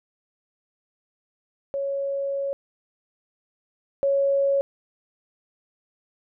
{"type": "tone pair in turn", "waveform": "sine", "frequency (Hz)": [554.4, 554.4], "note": ["C#5", "C#5"], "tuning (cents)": [0, 0], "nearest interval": "unison", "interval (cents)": 0, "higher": "neither", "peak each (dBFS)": [-24, -18], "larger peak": "second", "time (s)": [[1.74, 2.53], [4.03, 4.61]], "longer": "first", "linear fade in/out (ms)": 0, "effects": []}